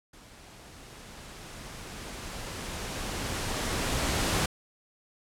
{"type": "noise with level ramp", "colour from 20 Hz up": "pink", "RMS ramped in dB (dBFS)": [-52, -26], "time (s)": [0.13, 4.46], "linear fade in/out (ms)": 5, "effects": ["low-pass 10000 Hz 12 dB/octave"]}